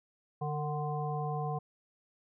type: harmonic tone with a mistuned harmonic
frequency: 148.5 Hz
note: D3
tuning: 20 cents sharp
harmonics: 1 / 3 / 5 / 7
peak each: -34 / -40 / -37 / -42 dBFS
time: 0.41-1.59 s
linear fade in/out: 10 ms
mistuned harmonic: 3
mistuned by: +37 cents
effects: none